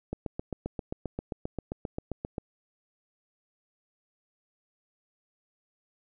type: click train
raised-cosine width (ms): 2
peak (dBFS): -19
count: 18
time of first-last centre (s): 0.13-2.382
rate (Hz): 7.55
effects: none